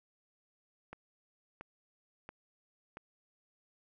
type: click train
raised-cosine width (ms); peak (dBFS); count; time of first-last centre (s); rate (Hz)
0.5; -30; 4; 0.93-2.971; 1.47
effects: none

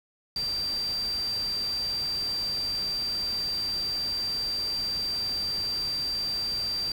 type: tone in noise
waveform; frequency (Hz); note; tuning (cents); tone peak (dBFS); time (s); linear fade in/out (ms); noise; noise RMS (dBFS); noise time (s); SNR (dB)
sine; 4699; D8; 0; -27; 0.36-6.92; 2; pink; -42; 0.36-6.92; +12
effects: none

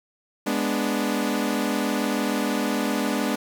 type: chord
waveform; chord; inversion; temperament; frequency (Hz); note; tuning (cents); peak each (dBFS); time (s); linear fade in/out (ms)
sawtooth; G# diminished; none; equal; 207.7 / 246.9 / 293.7; G#3 / B3 / D4; 0 / 0 / 0; -23; 0.46-3.36; 10
effects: 8-bit

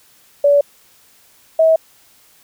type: tone pair in turn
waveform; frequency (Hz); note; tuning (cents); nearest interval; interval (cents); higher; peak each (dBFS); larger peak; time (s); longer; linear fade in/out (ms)
sine; 573 / 644.3; D5 / E5; -43 / -40; major second; 203; second; -8; neither; 0.44-0.61 / 1.59-1.76; neither; 5
effects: white hiss -51 dBFS RMS until 2.43 s

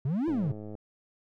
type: exponential two-way sweep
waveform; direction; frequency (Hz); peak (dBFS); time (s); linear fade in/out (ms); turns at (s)
triangle; up then down; 123.47 to 349.2 to 123.47; -24; 0.05-0.52; 5; 0.28
type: click train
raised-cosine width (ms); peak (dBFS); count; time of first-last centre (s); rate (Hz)
2; -29; 51; 0.28-0.752; 106
effects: none

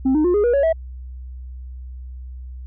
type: tone with pitch steps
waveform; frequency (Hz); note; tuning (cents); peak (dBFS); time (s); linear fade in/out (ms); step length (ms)
sine; 263.6 / 306.3 / 356 / 413.6 / 480.7 / 558.5 / 649.1; C4 / D#4 / F4 / G#4 / B4 / C#5 / E5; +13 / -27 / +33 / -7 / -47 / +13 / -27; -11; 0.05-0.729; 10; 97
effects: tanh soft clip ceiling -13 dBFS + added 63 Hz sine -31 dBFS peak until 2.66 s

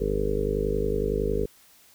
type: harmonic tone with a mistuned harmonic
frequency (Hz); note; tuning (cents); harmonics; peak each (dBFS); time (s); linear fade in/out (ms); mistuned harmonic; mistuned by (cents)
50.9; G#1; -34; 1 / 2 / 3 / 4 / 5 / 6 / 7 / 8 / 9 / 10; -29 / -38 / -35 / -35 / -38 / -36 / -40 / -28 / -29 / -37; 0-1.46; 10; 1; -20
effects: white hiss -56 dBFS RMS until 1.94 s

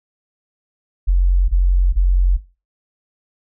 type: tone bursts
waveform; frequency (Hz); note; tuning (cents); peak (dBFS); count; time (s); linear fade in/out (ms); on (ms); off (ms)
sine; 45.13; F#1; -42; -10; 3; 1.07-2.376; 20; 420; 23
effects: noise-tail reverb RT60 0.3 s tail -17 dB re dry

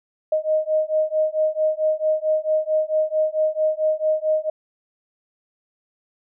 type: beating tone pair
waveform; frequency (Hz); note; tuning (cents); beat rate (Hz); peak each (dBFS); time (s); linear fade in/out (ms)
sine; 620 / 624.5; D#5 / D#5; -6 / +6; 4.5; -21; 0.32-4.5; 5
effects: none

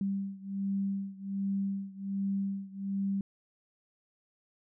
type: beating tone pair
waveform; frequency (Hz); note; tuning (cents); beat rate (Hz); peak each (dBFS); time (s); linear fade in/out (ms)
sine; 196 / 197.3; G3 / G3; 0 / +11; 1.3; -33 / -35; 0.01-3.21; 2
effects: none

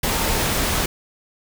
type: tone in noise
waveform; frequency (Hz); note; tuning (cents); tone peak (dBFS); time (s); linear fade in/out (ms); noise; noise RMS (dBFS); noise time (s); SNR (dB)
sine; 906; A#5; -50; -32; 0.11-0.43; 5; pink; -21; 0.03-0.86; -14
effects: none

